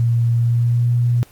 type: tone with pitch glide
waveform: sine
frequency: 117.5 to 120.39 Hz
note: A#2 to B2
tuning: +14 to -44 cents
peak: -13 dBFS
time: 0-1.23 s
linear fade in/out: 0 ms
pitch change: +42 cents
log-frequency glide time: 0.35-0.93 s
effects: pink hiss -48 dBFS RMS until 1.31 s + Opus 24 kbps